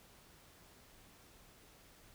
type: silence
effects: pink hiss -62 dBFS RMS until 2.14 s

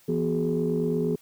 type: tone cluster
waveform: sine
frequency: 166.4 / 244.1 / 373.4 / 422 Hz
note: E3 / B3 / F#4 / G#4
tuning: +17 / -20 / +16 / +28 cents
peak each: -27 / -28 / -31 / -26 dBFS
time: 0.08-1.16 s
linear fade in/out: 10 ms
effects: tanh soft clip ceiling -15 dBFS + white hiss -58 dBFS RMS until 1.21 s

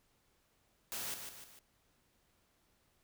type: noise with echo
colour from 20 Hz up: white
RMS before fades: -41 dBFS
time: 0.92-1.14 s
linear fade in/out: 0 ms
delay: 150 ms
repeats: 3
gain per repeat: -6 dB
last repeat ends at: 1.59 s
effects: pink hiss -74 dBFS RMS until 3.03 s

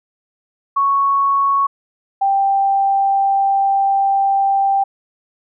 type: tone pair in turn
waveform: sine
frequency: 1108.7 / 786.5 Hz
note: C#6 / G5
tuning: 0 / +6 cents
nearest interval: tritone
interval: 594 cents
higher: first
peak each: -12 dBFS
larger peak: neither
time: 0.76-1.67 / 2.21-4.84 s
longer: second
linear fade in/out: 10 ms
effects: none

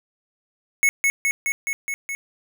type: tone with echo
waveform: square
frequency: 2200 Hz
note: C#7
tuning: 14 cents flat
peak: -15 dBFS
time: 0.83-0.89 s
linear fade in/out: 0 ms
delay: 210 ms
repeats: 6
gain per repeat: -2 dB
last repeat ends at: 2.15 s
effects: none

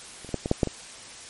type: clicks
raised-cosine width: 2 ms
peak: -28 / -27 / -12 / -14 / -6 / -6 / -15 dBFS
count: 7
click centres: 0.247 / 0.291 / 0.343 / 0.459 / 0.514 / 0.632 / 0.673 s
effects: white hiss -43 dBFS RMS until 1.29 s + MP3 48 kbps

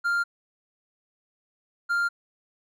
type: tone pair in turn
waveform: triangle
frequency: 1396.9 / 1396.9 Hz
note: F6 / F6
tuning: 0 / 0 cents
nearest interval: unison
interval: 0 cents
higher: neither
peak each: -20 dBFS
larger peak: neither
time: 0.04-0.24 / 1.89-2.09 s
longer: neither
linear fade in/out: 20 ms
effects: none

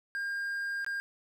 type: tone with dropouts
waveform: triangle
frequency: 1608 Hz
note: G6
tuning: 44 cents sharp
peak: -30 dBFS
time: 0.15-1 s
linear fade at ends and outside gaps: 0 ms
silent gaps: 0.846-0.864 s
effects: none

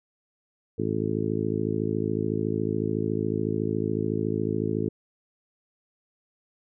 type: harmonic tone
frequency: 53.9 Hz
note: A1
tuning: 35 cents flat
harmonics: 2 / 3 / 4 / 5 / 6 / 7 / 8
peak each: -32 / -32 / -32 / -32 / -32 / -32 / -32 dBFS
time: 0.78-4.89 s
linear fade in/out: 10 ms
effects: none

